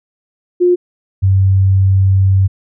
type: tone pair in turn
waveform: sine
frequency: 356.1 / 96.08 Hz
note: F4 / G2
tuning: +34 / -34 cents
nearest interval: octave + major seventh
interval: 2268 cents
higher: first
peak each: -7 dBFS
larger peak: neither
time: 0.6-0.76 / 1.22-2.48 s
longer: second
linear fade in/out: 20 ms
effects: none